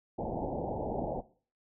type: low-pass noise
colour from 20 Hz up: white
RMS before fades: -35 dBFS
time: 0.18-1.21 s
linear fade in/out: 10 ms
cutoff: 860 Hz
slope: 96 dB/octave
effects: noise-tail reverb RT60 0.4 s tail -17 dB re dry